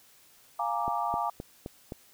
sine chord, Bb dominant seventh, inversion second, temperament equal, 698.5 / 830.6 / 932.3 / 1174.7 Hz, F5 / Ab5 / Bb5 / D6, 0 / 0 / 0 / 0 cents, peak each -33 dBFS, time 0.59-1.3 s, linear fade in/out 5 ms
click train, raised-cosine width 2 ms, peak -23 dBFS, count 5, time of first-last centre 0.88-1.922 s, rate 3.84 Hz
effects white hiss -59 dBFS RMS until 2.13 s

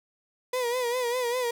35% pulse tone with vibrato, 490 Hz, B4, 14 cents flat, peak -24 dBFS, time 0.53-1.51 s, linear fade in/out 5 ms, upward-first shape sine, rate 5 Hz, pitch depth 74 cents each way, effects none

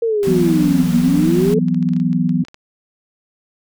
sine exponential two-way sweep, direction down then up, 470.2 to 233.1 to 445 Hz, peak -14 dBFS, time 0.02-1.59 s, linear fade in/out 5 ms, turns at 0.96 s
pink noise, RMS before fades -31 dBFS, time 0.23-1.54 s, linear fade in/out 0 ms
sine chord, E suspended second, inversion none, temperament just, 164.81 / 185.42 / 247.2 Hz, E3 / F#3 / B3, 0 / +4 / +2 cents, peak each -18 dBFS, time 0.27-2.44 s, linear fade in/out 5 ms
clicks, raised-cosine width 0.2 ms, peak -23 dBFS, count 12, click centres 1.684 / 1.745 / 1.827 / 1.889 / 1.935 / 1.965 / 2 / 2.13 / 2.293 / 2.45 / 2.484 / 2.544 s
effects none

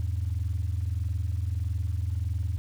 sine tone pair together, 82 / 103.59 Hz, E2 / G#2, -9 / -4 cents, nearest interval major third, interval 405 cents, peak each -27 / -29 dBFS, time 0-2.58 s, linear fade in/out 0 ms, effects tanh soft clip ceiling -21 dBFS + 9-bit

